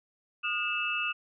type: tone cluster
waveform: sine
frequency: 1226 / 1434 / 2642 / 2851 Hz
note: D#6 / F6 / E7 / F7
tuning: -26 / +45 / +3 / +35 cents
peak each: -36 / -36 / -30 / -38 dBFS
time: 0.43-1.13 s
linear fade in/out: 20 ms
effects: none